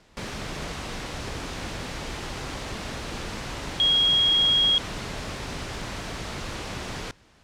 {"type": "tone in noise", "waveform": "sine", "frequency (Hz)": 3281, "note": "G#7", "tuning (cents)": -22, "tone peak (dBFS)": -17, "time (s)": [3.8, 4.78], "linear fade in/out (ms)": 0, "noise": "pink", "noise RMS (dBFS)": -33, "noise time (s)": [0.17, 7.11], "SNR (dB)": 13, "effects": ["pink hiss -57 dBFS RMS until 7.43 s", "low-pass 6000 Hz 12 dB/octave"]}